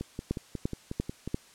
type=two click trains; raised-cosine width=3 ms; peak=-21 / -15 dBFS; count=8 / 4; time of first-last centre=0.01-1.276 / 0.31-1.344 s; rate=5.53 / 2.9 Hz; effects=white hiss -56 dBFS RMS until 1.54 s + low-pass 9000 Hz 12 dB/octave